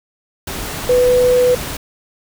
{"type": "tone in noise", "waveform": "sine", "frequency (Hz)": 497, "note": "B4", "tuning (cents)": 11, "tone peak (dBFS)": -9, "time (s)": [0.89, 1.55], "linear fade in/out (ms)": 5, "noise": "pink", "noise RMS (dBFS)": -25, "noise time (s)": [0.47, 1.77], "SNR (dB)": 13, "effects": []}